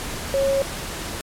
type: tone in noise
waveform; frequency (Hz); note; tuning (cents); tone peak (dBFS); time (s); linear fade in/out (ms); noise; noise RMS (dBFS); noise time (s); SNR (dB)
sine; 547; C#5; -23; -17; 0.34-0.62; 0; pink; -30; 0-1.21; +10
effects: low-pass 12000 Hz 12 dB/octave + MP3 96 kbps